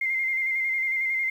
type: tone with vibrato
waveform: sine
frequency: 2100 Hz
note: C7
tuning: 6 cents sharp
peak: -23 dBFS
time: 0.01-1.3 s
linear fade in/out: 5 ms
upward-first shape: square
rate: 11 Hz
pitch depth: 24 cents each way
effects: 9-bit